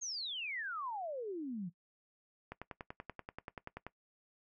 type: exponential sweep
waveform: sine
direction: down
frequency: 6645 to 165.8 Hz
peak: -38 dBFS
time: 0.01-1.7 s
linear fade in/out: 20 ms
type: click train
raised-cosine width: 0.5 ms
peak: -28 dBFS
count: 15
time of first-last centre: 2.52-3.866 s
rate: 10.4 Hz
effects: noise-tail reverb RT60 0.1 s tail -19 dB re dry